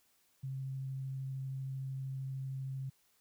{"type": "tone with vibrato", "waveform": "sine", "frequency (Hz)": 133.6, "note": "C3", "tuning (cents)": 36, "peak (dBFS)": -37, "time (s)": [0.43, 2.9], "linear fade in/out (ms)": 10, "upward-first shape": "triangle", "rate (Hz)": 13, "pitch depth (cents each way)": 9, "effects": ["white hiss -72 dBFS RMS until 3.2 s"]}